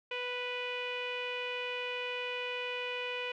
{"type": "tone with low-pass filter", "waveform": "sawtooth", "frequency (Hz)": 493.9, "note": "B4", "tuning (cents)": 0, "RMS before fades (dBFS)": -37, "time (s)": [0.11, 3.32], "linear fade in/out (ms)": 5, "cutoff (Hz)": 2700, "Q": 9.7, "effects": []}